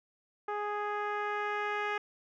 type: tone with low-pass filter sweep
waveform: 10% pulse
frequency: 415.3 Hz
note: G#4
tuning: in tune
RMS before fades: -34 dBFS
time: 0.48-1.98 s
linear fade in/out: 5 ms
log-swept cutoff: 1100 to 2300 Hz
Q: 1.1
effects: none